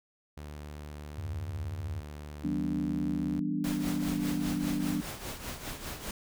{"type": "tone", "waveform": "sawtooth", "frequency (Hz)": 74.3, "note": "D2", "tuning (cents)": 21, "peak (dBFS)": -37, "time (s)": [0.37, 3.4], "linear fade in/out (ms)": 5}
{"type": "tone with vibrato", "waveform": "sine", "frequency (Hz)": 90.6, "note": "F#2", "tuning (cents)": -36, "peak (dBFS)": -34, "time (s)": [1.17, 2.02], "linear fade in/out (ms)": 20, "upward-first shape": "triangle", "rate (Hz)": 13, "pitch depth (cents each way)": 210}
{"type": "chord", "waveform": "sine", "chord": "E minor seventh", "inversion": "none", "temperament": "equal", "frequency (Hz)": [164.81, 196, 246.9, 293.7], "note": ["E3", "G3", "B3", "D4"], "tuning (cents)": [0, 0, 0, 0], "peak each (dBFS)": [-36, -35, -35, -32], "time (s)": [2.43, 5.02], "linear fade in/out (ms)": 20}
{"type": "noise with tremolo", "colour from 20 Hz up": "pink", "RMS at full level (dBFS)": -37, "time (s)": [3.64, 6.11], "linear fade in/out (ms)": 2, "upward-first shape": "triangle", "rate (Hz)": 5, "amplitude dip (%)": 70}
{"effects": []}